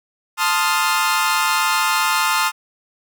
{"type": "chord", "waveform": "sawtooth", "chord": "F dominant seventh", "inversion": "first", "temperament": "equal", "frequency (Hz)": [880, 1046.5, 1244.5, 1396.9], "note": ["A5", "C6", "Eb6", "F6"], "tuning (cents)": [0, 0, 0, 0], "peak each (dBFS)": -18, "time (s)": [0.37, 2.52], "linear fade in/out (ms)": 50, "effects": []}